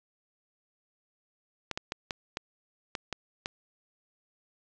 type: clicks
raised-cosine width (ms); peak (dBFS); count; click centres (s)
0.2; -15; 8; 1.713 / 1.775 / 1.921 / 2.108 / 2.371 / 2.952 / 3.127 / 3.459
effects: resampled to 16000 Hz + 7-bit